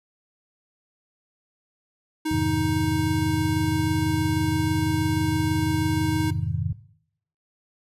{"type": "tone", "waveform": "square", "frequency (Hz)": 313.3, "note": "D#4", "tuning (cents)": 12, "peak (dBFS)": -24, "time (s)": [2.25, 6.31], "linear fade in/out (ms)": 10}
{"type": "chord", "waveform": "sine", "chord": "F minor seventh", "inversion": "none", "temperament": "just", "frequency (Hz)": [87.31, 104.77, 130.96, 157.15], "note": ["F2", "Ab2", "C3", "Eb3"], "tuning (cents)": [0, 16, 2, 18], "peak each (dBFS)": -29, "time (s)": [2.31, 6.73], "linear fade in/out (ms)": 5}
{"effects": ["noise-tail reverb RT60 0.7 s tail -17 dB re dry", "resampled to 32000 Hz"]}